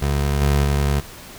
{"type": "tone with level steps", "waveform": "25% pulse", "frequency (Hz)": 71, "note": "C#2", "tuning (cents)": 42, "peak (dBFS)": [-14, -11, -13], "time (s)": [0.01, 1.01], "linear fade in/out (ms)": 20, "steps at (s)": [0.41, 0.64], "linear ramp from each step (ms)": 2, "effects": ["pink hiss -39 dBFS RMS until 1.38 s"]}